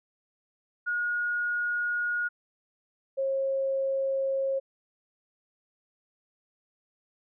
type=tone pair in turn; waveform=sine; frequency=1441 / 539.8 Hz; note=F#6 / C#5; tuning=-46 / -46 cents; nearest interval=octave + perfect fourth; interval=1700 cents; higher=first; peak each=-26 / -25 dBFS; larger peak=second; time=0.86-2.29 / 3.17-4.6 s; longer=neither; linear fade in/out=20 ms; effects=none